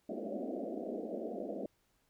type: band-pass noise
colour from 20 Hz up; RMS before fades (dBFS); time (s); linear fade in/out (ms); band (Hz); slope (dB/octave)
pink; -40; 0.09-1.66; 2; 200 to 700; 96
effects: pink hiss -75 dBFS RMS until 2.09 s